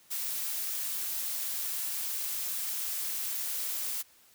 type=noise; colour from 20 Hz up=blue; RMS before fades=-34 dBFS; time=0.1-4.03 s; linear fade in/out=20 ms; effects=white hiss -61 dBFS RMS until 4.34 s